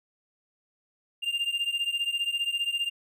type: beating tone pair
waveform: triangle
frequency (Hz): 2794 / 2809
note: F7 / F7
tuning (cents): 0 / +9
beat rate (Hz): 15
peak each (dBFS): -27 / -29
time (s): 1.22-2.9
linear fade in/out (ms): 20
effects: none